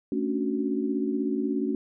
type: chord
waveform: sine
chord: D major seventh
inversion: second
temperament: equal with one note detuned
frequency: 221.8 / 277.2 / 293.7 / 370 Hz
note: A3 / C#4 / D4 / F#4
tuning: +14 / 0 / 0 / 0 cents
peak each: -30 / -28 / -33 / -31 dBFS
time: 0.12-1.75 s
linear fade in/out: 2 ms
effects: none